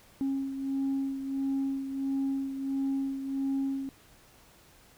sine beating tone pair, 271.5 / 273 Hz, C#4 / C#4, -36 / -26 cents, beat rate 1.5 Hz, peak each -28 / -35 dBFS, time 0.21-3.89 s, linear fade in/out 0 ms, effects tanh soft clip ceiling -24 dBFS + pink hiss -58 dBFS RMS until 4.97 s

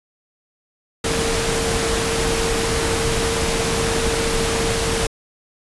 sine tone in noise, 455.9 Hz, A#4, 39 cents flat, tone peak -23 dBFS, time 1.04-5.07 s, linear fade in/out 5 ms, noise pink, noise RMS -21 dBFS, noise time 1.04-5.07 s, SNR -5 dB, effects resampled to 24000 Hz

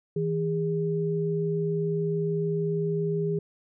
sine tone pair together, 161.8 / 407.7 Hz, E3 / G#4, -32 / -32 cents, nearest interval octave + major third, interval 1600 cents, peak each -27 dBFS, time 0.16-3.39 s, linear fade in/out 5 ms, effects none

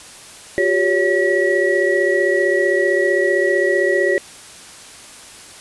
sine tone cluster, 360.9 / 396.4 / 561 / 1927 Hz, F#4 / G4 / C#5 / B6, -43 / +19 / +21 / -43 cents, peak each -19 dBFS, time 0.58-4.18 s, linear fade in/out 0 ms, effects white hiss -39 dBFS RMS until 5.6 s + resampled to 24000 Hz

